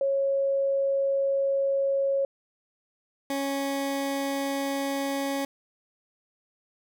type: tone pair in turn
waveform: sine / 20% pulse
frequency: 549 / 276.4 Hz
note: C#5 / C#4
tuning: -17 / -5 cents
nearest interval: octave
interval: 1188 cents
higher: first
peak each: -22 dBFS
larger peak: neither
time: 0.01-2.25 / 3.3-5.45 s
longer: first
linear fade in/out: 2 ms
effects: none